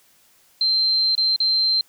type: tone with dropouts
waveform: sine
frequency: 4131 Hz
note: C8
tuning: 23 cents flat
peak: -16 dBFS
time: 0.61-1.81 s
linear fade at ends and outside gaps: 2 ms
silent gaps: 1.152-1.178 / 1.362-1.402 s
effects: white hiss -57 dBFS RMS until 1.88 s